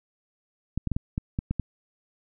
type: clicks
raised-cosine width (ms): 5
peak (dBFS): -14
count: 8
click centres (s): 0.776 / 0.873 / 0.917 / 0.965 / 1.179 / 1.389 / 1.51 / 1.597
effects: none